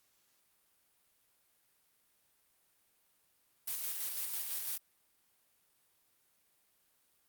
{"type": "noise with tremolo", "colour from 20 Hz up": "blue", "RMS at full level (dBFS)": -37, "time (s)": [3.67, 4.78], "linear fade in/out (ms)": 10, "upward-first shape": "square", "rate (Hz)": 6, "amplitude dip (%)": 30, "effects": ["white hiss -73 dBFS RMS until 7.28 s", "Opus 48 kbps"]}